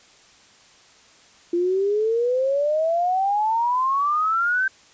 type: exponential sweep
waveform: sine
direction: up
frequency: 341.1 to 1568 Hz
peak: -18 dBFS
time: 1.53-4.68 s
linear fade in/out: 5 ms
effects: white hiss -52 dBFS RMS until 4.93 s + resampled to 16000 Hz